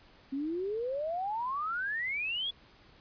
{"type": "exponential sweep", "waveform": "sine", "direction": "up", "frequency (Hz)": [263.4, 3441], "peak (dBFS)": -31, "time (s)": [0.32, 2.51], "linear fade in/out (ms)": 10, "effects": ["pink hiss -59 dBFS RMS until 3 s", "resampled to 11025 Hz"]}